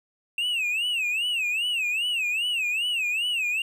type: tone with vibrato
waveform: triangle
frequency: 2679 Hz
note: E7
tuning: 27 cents sharp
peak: -22 dBFS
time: 0.38-3.62 s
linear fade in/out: 2 ms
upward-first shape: sine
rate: 2.5 Hz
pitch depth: 180 cents each way
effects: none